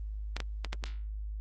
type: clicks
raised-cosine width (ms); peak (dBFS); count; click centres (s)
0.2; -17; 5; 0.366 / 0.403 / 0.647 / 0.73 / 0.839
effects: added 52 Hz sine -35 dBFS peak until 1.4 s + Opus 24 kbps